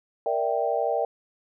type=chord; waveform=sine; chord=E half-diminished seventh; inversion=second; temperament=equal; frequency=466.2 / 587.3 / 659.3 / 784 Hz; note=Bb4 / D5 / E5 / G5; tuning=0 / 0 / 0 / 0 cents; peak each=-28 dBFS; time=0.26-1.05 s; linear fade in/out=2 ms; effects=none